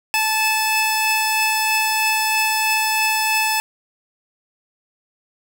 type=tone pair together; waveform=sawtooth; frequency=871.7 / 2612 Hz; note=A5 / E7; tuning=-16 / -17 cents; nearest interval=octave + perfect fifth; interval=1899 cents; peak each=-16 dBFS; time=0.14-3.6 s; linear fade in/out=0 ms; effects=none